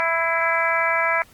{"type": "harmonic tone with a mistuned harmonic", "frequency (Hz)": 330.6, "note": "E4", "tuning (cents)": 5, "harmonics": [2, 3, 4, 5, 6, 7], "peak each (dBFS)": [-25, -25, -25, -25, -25, -25], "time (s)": [0, 1.22], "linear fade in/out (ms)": 0, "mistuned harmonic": 6, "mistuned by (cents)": 29, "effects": ["pink hiss -52 dBFS RMS until 1.33 s", "Opus 24 kbps"]}